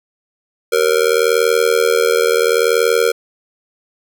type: tone with amplitude modulation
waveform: square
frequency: 466.2 Hz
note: A#4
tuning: in tune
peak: -8 dBFS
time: 0.72-3.12 s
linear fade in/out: 10 ms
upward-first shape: sine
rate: 80.7 Hz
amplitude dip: 95%
effects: none